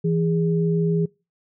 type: tone pair together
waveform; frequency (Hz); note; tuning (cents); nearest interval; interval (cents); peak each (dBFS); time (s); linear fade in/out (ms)
sine; 165.5 / 410.6; E3 / G#4; +7 / -20; octave + major third; 1573; -19 / -24; 0.04-1.06; 10
effects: noise-tail reverb RT60 0.3 s tail -25 dB re dry